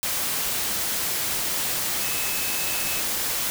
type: tone in noise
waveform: sine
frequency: 2591 Hz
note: E7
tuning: 30 cents flat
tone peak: -34 dBFS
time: 2.02-3 s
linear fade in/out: 0 ms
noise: white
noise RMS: -26 dBFS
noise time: 0.03-3.5 s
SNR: -11 dB
effects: none